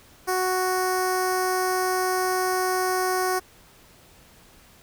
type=tone with notch filter; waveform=10% pulse; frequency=370 Hz; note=F#4; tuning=in tune; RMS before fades=-24 dBFS; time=0.27-3.4 s; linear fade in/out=20 ms; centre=2800 Hz; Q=0.59; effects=pink hiss -53 dBFS RMS until 4.82 s